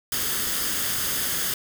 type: noise with comb filter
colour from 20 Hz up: white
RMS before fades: -26 dBFS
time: 0.12-1.54 s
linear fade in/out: 2 ms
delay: 0.61 ms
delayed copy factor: +0.5
effects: none